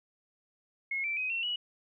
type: tone with pitch steps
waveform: sine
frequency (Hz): 2168 / 2337 / 2519 / 2716 / 2928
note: C#7 / D7 / D#7 / F7 / F#7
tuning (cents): -39 / -9 / +21 / -49 / -19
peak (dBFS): -30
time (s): 0.91-1.56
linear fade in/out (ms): 5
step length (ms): 130
effects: none